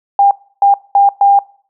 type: tone bursts at uneven times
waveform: sine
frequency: 800 Hz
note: G5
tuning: 35 cents sharp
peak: -5 dBFS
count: 4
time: 0.19-0.31 / 0.62-0.74 / 0.95-1.09 / 1.21-1.39 s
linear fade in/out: 2 ms
effects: noise-tail reverb RT60 0.5 s tail -23 dB re dry